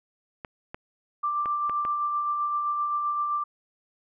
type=clicks; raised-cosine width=0.5 ms; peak=-21 dBFS; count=5; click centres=0.448 / 0.745 / 1.458 / 1.696 / 1.851 s
type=tone with tremolo; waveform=sine; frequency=1179 Hz; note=D6; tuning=6 cents sharp; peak=-23 dBFS; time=1.23-3.44 s; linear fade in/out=10 ms; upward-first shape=sine; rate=7.7 Hz; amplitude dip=30%
effects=none